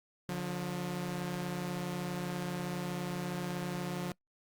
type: tone pair together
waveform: sawtooth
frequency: 146 / 178.34 Hz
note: D3 / F3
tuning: -10 / +37 cents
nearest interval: minor third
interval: 347 cents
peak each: -36 / -32 dBFS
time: 0.29-4.12 s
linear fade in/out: 0 ms
effects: noise-tail reverb RT60 0.1 s tail -24 dB re dry + Opus 48 kbps